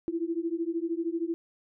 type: beating tone pair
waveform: sine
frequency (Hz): 327.7 / 340.7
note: E4 / F4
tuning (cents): -10 / -43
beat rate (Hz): 13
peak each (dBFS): -31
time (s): 0.08-1.34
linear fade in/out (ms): 0
effects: none